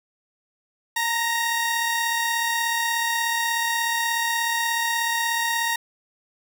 sawtooth tone pair together, 922 / 1880.6 Hz, A#5 / A#6, -19 / +15 cents, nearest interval octave, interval 1234 cents, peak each -21 dBFS, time 0.96-5.76 s, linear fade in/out 5 ms, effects none

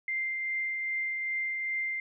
sine tone with tremolo, 2093 Hz, C7, in tune, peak -28 dBFS, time 0.08-2 s, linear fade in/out 2 ms, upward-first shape triangle, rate 2.5 Hz, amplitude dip 30%, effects none

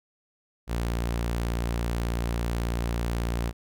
sawtooth tone, 58.27 Hz, A#1, in tune, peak -22 dBFS, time 0.67-3.53 s, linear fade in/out 50 ms, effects none

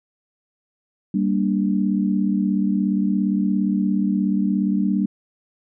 sine chord, G minor, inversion none, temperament equal, 196 / 233.1 / 293.7 Hz, G3 / Bb3 / D4, 0 / 0 / 0 cents, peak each -19 / -24 / -24 dBFS, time 1.14-5.06 s, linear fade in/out 5 ms, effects none

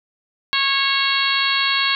harmonic tone, 549 Hz, C#5, 17 cents flat, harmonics 2 / 3 / 4 / 5 / 6 / 7 / 8, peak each -24 / -24 / -24 / -24 / -24 / -24 / -24 dBFS, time 0.53-1.95 s, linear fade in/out 0 ms, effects none

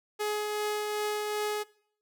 sawtooth tone with tremolo, 420.6 Hz, G#4, 22 cents sharp, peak -24 dBFS, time 0.19-1.64 s, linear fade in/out 20 ms, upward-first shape triangle, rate 2.6 Hz, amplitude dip 30%, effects noise-tail reverb RT60 0.6 s tail -21 dB re dry

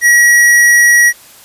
square tone, 1915 Hz, A#6, 46 cents sharp, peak -5 dBFS, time 0.01-1.13 s, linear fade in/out 50 ms, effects white hiss -39 dBFS RMS until 1.44 s + resampled to 32000 Hz

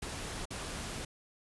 pink noise with dropouts, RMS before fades -40 dBFS, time 0.02-1.05 s, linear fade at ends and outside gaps 5 ms, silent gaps 0.455-0.505 s, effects resampled to 24000 Hz

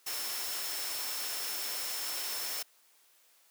sine tone in noise, 5340 Hz, E8, 22 cents sharp, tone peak -41 dBFS, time 0.06-2.63 s, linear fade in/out 10 ms, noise white, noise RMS -37 dBFS, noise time 0.06-2.63 s, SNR -7 dB, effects white hiss -65 dBFS RMS until 3.5 s + high-pass 400 Hz 12 dB/octave

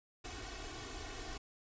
pink noise with comb filter, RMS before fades -45 dBFS, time 0.24-1.38 s, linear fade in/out 10 ms, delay 2.7 ms, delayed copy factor +0.95, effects resampled to 16000 Hz

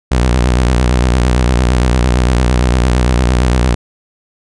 sawtooth tone with vibrato, 61.74 Hz, B1, in tune, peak -5 dBFS, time 0.11-3.75 s, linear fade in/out 10 ms, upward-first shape sine, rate 8.8 Hz, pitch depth 110 cents each way, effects resampled to 22050 Hz

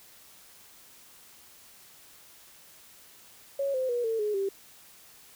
sine tone with pitch steps, 554.4 / 517.3 / 482.6 / 450.3 / 420.2 / 392 Hz, C#5 / C5 / B4 / A4 / G#4 / G4, 0 / -20 / -40 / +40 / +20 / 0 cents, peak -26 dBFS, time 3.59-4.49 s, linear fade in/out 5 ms, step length 150 ms, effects white hiss -54 dBFS RMS until 5.35 s

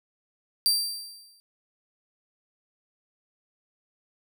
sawtooth tone with exponential decay, 4699 Hz, D8, in tune, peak -15 dBFS, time 0.66-1.4 s, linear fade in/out 0 ms, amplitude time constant 160 ms, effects none

